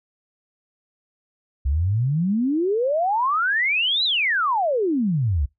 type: exponential two-way sweep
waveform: sine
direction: up then down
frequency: 64 to 4077 to 64 Hz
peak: -18 dBFS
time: 1.65-5.46 s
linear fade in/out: 10 ms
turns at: 4.04 s
effects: noise-tail reverb RT60 0.2 s tail -25 dB re dry